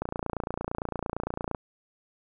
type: click train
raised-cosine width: 1 ms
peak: -16 dBFS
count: 45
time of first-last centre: 0.02-1.548 s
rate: 28.8 Hz
effects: none